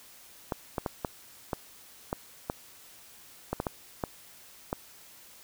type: clicks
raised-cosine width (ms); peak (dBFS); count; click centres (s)
1; -15; 12; 0.522 / 0.782 / 0.862 / 1.048 / 1.532 / 2.129 / 2.499 / 3.53 / 3.601 / 3.668 / 4.038 / 4.729
effects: white hiss -53 dBFS RMS until 5.43 s